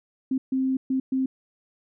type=tone bursts at uneven times; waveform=sine; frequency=262.9 Hz; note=C4; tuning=8 cents sharp; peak=-21 dBFS; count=4; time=0.31-0.38 / 0.52-0.77 / 0.9-1 / 1.12-1.26 s; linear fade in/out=5 ms; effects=none